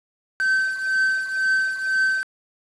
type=tone with tremolo; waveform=triangle; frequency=1543 Hz; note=G6; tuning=28 cents flat; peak=-14 dBFS; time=0.4-2.23 s; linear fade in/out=0 ms; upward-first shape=triangle; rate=2 Hz; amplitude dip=75%; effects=resampled to 22050 Hz + 7-bit